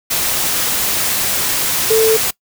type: tone in noise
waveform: sine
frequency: 442.9 Hz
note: A4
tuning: 11 cents sharp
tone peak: -9 dBFS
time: 1.9-2.17 s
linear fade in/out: 10 ms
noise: white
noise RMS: -17 dBFS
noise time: 0.1-2.31 s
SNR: +5 dB
effects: noise-tail reverb RT60 0.1 s tail -22 dB re dry